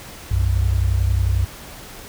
sine tone pair together, 63.4 / 94.55 Hz, B1 / F#2, +46 / +38 cents, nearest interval perfect fifth, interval 692 cents, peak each -18 dBFS, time 0.31-1.45 s, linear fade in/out 5 ms, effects pink hiss -38 dBFS RMS until 2.08 s

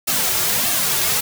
white noise with flanger, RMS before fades -19 dBFS, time 0.07-1.21 s, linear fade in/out 10 ms, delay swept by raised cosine 2 to 4 ms, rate 1.6 Hz, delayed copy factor -0.95, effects none

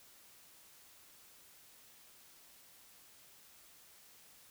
silence, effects white hiss -61 dBFS RMS until 4.5 s

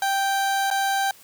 30% pulse tone with dropouts, 784 Hz, G5, in tune, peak -18 dBFS, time 0.02-1.11 s, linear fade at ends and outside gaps 2 ms, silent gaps 0.703-0.711 s, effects white hiss -50 dBFS RMS until 1.23 s

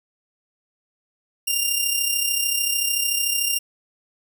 10% pulse tone with amplitude modulation, 2794 Hz, F7, in tune, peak -9 dBFS, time 1.47-3.59 s, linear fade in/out 10 ms, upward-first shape sine, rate 33.5 Hz, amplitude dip 50%, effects none

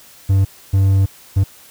triangle tone bursts at uneven times, 97 Hz, G2, 18 cents flat, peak -8 dBFS, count 3, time 0.29-0.45 / 0.73-1.06 / 1.36-1.44 s, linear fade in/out 10 ms, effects white hiss -44 dBFS RMS until 1.7 s

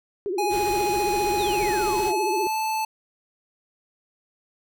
sine tone with vibrato, 379.2 Hz, F#4, 43 cents sharp, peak -24 dBFS, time 0.26-2.47 s, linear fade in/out 0 ms, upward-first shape triangle, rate 15 Hz, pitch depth 200 cents each way
square tone with pitch glide, 830.6 to 874.4 Hz, G#5 to A5, 0 to -11 cents, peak -24 dBFS, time 0.38-2.85 s, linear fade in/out 5 ms, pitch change +89 cents, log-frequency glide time 1.43-2.57 s
pink noise, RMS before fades -35 dBFS, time 0.49-2.13 s, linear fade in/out 50 ms
sine exponential sweep, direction down, 4186 to 622.3 Hz, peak -33 dBFS, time 1.37-2.16 s, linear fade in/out 20 ms
effects none

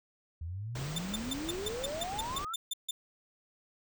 sine exponential sweep, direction up, 77.78 to 1380 Hz, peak -36 dBFS, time 0.41-2.54 s, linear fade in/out 5 ms
pink band-stop noise, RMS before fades -42 dBFS, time 0.75-2.45 s, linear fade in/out 5 ms, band 8900 to 15000 Hz, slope 96 dB/octave
sawtooth tone bursts, 3566 Hz, A7, 22 cents sharp, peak -29 dBFS, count 12, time 0.96-2.91 s, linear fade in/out 5 ms, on 25 ms, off 150 ms
effects none

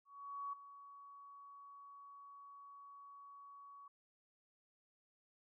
sine tone with ADSR envelope, 1125 Hz, C#6, 25 cents sharp, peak -40 dBFS, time 0.05-3.88 s, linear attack 480 ms, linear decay 6 ms, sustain -14 dB, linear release 4 ms, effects none

